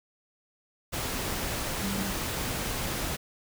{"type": "tone in noise", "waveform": "sine", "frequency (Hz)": 196, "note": "G3", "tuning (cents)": 0, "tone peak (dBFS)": -32, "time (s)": [1.81, 2.12], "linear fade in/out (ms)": 20, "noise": "pink", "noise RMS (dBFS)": -32, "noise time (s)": [0.92, 3.17], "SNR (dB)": -3, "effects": []}